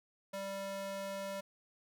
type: tone with high-pass filter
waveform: square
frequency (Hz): 196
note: G3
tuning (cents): 0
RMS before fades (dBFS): -41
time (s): 0.33-1.41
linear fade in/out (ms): 10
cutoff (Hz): 430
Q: 2.6
effects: none